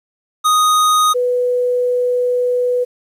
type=tone pair in turn; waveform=square / sine; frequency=1244.5 / 493.9 Hz; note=D#6 / B4; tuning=0 / 0 cents; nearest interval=octave + major third; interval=1600 cents; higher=first; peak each=-11 / -13 dBFS; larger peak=first; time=0.44-1.14 / 1.14-2.85 s; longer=second; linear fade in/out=20 ms; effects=resampled to 32000 Hz + 8-bit